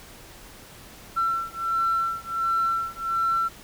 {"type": "beating tone pair", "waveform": "sine", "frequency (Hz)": [1347, 1348.4], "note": ["E6", "E6"], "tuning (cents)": [37, 39], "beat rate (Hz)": 1.4, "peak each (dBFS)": -25, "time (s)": [1.16, 3.49], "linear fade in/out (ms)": 20, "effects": ["tanh soft clip ceiling -16 dBFS", "pink hiss -46 dBFS RMS until 3.63 s"]}